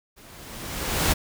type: noise with level ramp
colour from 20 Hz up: pink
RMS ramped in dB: -50 to -20 dBFS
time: 0.16-1.14 s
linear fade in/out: 20 ms
effects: none